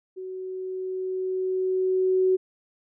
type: tone with level ramp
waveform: sine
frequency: 373.7 Hz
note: F#4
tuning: 17 cents sharp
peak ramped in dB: -33 to -17 dBFS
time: 0.16-2.37 s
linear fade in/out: 20 ms
effects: none